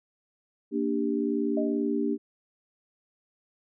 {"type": "chord", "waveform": "sine", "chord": "G minor", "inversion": "first", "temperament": "equal with one note detuned", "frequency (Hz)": [233.1, 293.7, 395.6], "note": ["Bb3", "D4", "G4"], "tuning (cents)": [0, 0, 16], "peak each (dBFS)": [-29, -28, -30], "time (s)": [0.71, 2.18], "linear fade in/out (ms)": 50}
{"type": "tone with exponential decay", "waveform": "sine", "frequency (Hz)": 622.3, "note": "D#5", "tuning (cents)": 0, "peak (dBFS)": -26, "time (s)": [1.57, 1.93], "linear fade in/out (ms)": 5, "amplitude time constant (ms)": 78}
{"effects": []}